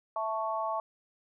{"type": "chord", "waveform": "sine", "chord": "A major", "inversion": "second", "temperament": "equal", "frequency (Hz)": [659.3, 880, 1108.7], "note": ["E5", "A5", "C#6"], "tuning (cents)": [0, 0, 0], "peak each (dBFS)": -34, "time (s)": [0.16, 0.8], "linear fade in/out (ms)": 2, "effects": []}